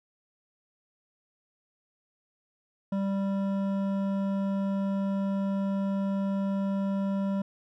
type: tone with hard clipping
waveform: sine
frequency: 196.1 Hz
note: G3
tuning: 1 cent sharp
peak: -28 dBFS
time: 2.92-7.42 s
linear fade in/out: 5 ms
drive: 11 dB
effects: none